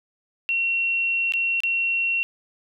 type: tone with dropouts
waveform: sine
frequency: 2730 Hz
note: F7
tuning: 40 cents flat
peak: -20 dBFS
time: 0.49-2.23 s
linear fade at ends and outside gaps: 0 ms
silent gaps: 1.322-1.337 / 1.604-1.635 s
effects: none